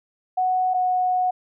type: tone pair in turn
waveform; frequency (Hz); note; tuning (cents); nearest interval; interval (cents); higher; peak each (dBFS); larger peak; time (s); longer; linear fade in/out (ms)
sine; 740 / 733.6; F#5 / F#5; 0 / -15; unison; 15; first; -18; neither; 0.37-0.74 / 0.74-1.31; second; 10
effects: none